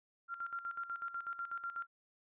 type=tone with tremolo; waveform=sine; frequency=1381 Hz; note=F6; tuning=20 cents flat; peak=-37 dBFS; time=0.28-1.87 s; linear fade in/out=50 ms; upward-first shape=square; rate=8.1 Hz; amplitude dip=70%; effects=resampled to 8000 Hz